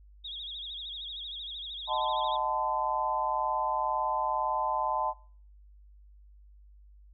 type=tone with vibrato; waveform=sine; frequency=3520 Hz; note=A7; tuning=in tune; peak=-37 dBFS; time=0.24-2.37 s; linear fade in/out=10 ms; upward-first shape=sine; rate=13 Hz; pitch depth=140 cents each way
type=chord; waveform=sine; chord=D# diminished seventh; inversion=none; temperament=equal with one note detuned; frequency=622.3 / 740 / 880 / 1022 Hz; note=D#5 / F#5 / A5 / C6; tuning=0 / 0 / 0 / -41 cents; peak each=-35 / -36 / -30 / -31 dBFS; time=1.87-5.14 s; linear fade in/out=50 ms
effects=noise-tail reverb RT60 0.5 s tail -25 dB re dry + added 50 Hz sine -52 dBFS peak until 7.13 s